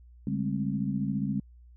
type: tone cluster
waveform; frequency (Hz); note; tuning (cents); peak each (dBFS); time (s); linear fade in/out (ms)
sine; 142.5 / 200.3 / 214.8 / 265.5; C#3 / G3 / A3 / C4; +48 / +38 / -41 / +25; -33 / -30 / -35 / -34; 0.27-1.4; 2
effects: added 60 Hz sine -50 dBFS peak until 1.76 s